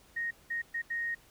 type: tone bursts at uneven times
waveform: sine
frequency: 1864.7 Hz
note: A#6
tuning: in tune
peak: -31 dBFS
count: 4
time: 0.16-0.31 / 0.5-0.62 / 0.74-0.82 / 0.9-1.15 s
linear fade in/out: 10 ms
effects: pink hiss -61 dBFS RMS until 1.3 s

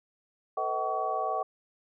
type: tone cluster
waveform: sine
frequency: 447.2 / 510 / 637 / 757 / 1131 Hz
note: A4 / C5 / D#5 / F#5 / C#6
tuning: +28 / -44 / +41 / +39 / +34 cents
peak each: -37 / -39 / -34 / -31 / -33 dBFS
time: 0.57-1.43 s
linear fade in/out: 5 ms
effects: none

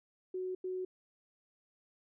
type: tone bursts at uneven times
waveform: sine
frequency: 370 Hz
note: F#4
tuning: in tune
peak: -35 dBFS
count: 2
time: 0.34-0.55 / 0.64-0.85 s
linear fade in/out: 5 ms
effects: none

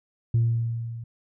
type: tone with level ramp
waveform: sine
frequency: 115.9 Hz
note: A#2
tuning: 10 cents flat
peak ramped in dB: -15 to -34 dBFS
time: 0.34-1.04 s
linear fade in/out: 5 ms
effects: tanh soft clip ceiling -15 dBFS

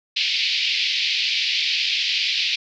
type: band-pass noise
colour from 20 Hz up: pink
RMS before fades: -22 dBFS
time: 0.16-2.56 s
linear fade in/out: 10 ms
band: 2300 to 4900 Hz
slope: 48 dB/octave
effects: none

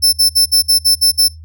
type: tone bursts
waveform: sawtooth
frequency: 5300 Hz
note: E8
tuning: 9 cents sharp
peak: -5 dBFS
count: 8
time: 0.02-1.285 s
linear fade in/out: 20 ms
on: 110 ms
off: 55 ms
effects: noise-tail reverb RT60 0.2 s tail -23 dB re dry + added 80 Hz sine -32 dBFS peak until 1.44 s

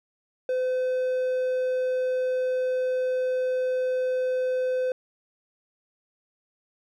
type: tone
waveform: triangle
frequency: 510 Hz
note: C5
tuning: 44 cents flat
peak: -21 dBFS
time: 0.49-4.92 s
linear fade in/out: 2 ms
effects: none

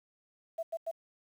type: tone bursts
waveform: sine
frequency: 659.3 Hz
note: E5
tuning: in tune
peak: -32 dBFS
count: 3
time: 0.58-0.914 s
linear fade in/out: 10 ms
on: 50 ms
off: 92 ms
effects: 10-bit

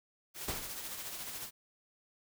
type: noise with tremolo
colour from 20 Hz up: white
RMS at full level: -41 dBFS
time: 0.34-1.51 s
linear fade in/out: 50 ms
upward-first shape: sine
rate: 14 Hz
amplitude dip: 40%
type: noise with exponential decay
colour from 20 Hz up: pink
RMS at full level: -33 dBFS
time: 0.48-0.82 s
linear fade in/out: 5 ms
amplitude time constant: 73 ms
effects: none

